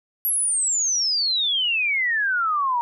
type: exponential sweep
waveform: sine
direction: down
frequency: 11770 to 932.3 Hz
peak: -19 dBFS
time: 0.25-2.81 s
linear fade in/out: 0 ms
effects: none